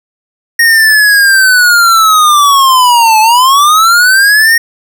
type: linear two-way sweep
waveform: square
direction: down then up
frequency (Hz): 1864.7 to 858 to 1864.7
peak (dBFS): -4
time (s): 0.59-4.58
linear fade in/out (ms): 5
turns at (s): 3.2
effects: none